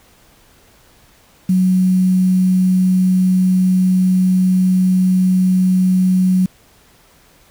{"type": "tone with quantisation", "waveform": "sine", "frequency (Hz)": 185, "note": "F#3", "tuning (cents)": 0, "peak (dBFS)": -10, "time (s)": [1.49, 6.46], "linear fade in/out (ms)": 5, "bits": 6, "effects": ["pink hiss -50 dBFS RMS until 7.5 s"]}